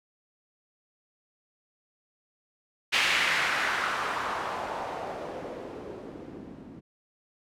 blue noise with low-pass filter sweep, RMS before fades -31 dBFS, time 2.92-6.81 s, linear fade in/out 20 ms, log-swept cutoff 2600 to 210 Hz, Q 1.8, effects none

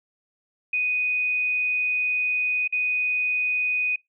sine tone with dropouts, 2489 Hz, D#7, in tune, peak -21 dBFS, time 0.73-3.96 s, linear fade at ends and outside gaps 5 ms, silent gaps 2.677-2.724 s, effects noise-tail reverb RT60 0.2 s tail -26 dB re dry

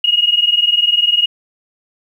sine tone pair together, 2865 / 2885 Hz, F7 / F#7, +44 / -44 cents, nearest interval unison, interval 12 cents, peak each -14 / -13 dBFS, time 0.04-1.26 s, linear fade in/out 5 ms, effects 8-bit

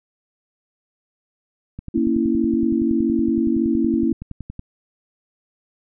click train, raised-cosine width 5 ms, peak -19 dBFS, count 31, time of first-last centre 1.79-4.594 s, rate 10.7 Hz
sine chord, A# diminished, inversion none, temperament equal, 233.1 / 277.2 / 329.6 Hz, A#3 / C#4 / E4, 0 / 0 / 0 cents, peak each -20 / -22 / -20 dBFS, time 1.94-4.13 s, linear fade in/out 10 ms
effects none

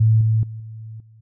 sine tone with level steps, 110.6 Hz, A2, 9 cents sharp, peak -11 / -14 / -29 / -32 / -45 dBFS, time 0-1.21 s, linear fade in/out 10 ms, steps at 0.21 / 0.43 / 0.6 / 1 s, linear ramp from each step 2 ms, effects none

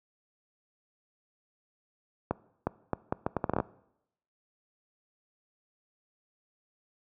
accelerating click train, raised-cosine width 1 ms, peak -13 dBFS, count 12, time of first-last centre 2.31-3.602 s, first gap 360 ms, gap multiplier 0.73, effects noise-tail reverb RT60 0.8 s tail -21 dB re dry + high-pass 80 Hz 12 dB/octave

